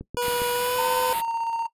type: click train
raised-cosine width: 3 ms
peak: -22 dBFS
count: 4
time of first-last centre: 0.01-0.419 s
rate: 7.34 Hz
type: tone with pitch glide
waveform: 25% pulse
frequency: 485.9 to 504.8 Hz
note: B4 to B4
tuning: -28 to +38 cents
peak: -20 dBFS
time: 0.17-1.13 s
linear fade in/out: 0 ms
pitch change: +66 cents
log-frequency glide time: 0.53-0.87 s
type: band-stop noise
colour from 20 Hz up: white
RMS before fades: -31 dBFS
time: 0.21-1.22 s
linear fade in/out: 20 ms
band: 4300 to 8600 Hz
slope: 48 dB/octave
type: tone with tremolo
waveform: triangle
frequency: 919 Hz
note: A#5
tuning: 25 cents flat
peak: -21 dBFS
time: 0.78-1.67 s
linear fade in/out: 10 ms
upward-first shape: square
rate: 16 Hz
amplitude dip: 35%
effects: noise-tail reverb RT60 0.1 s tail -18 dB re dry + resampled to 32000 Hz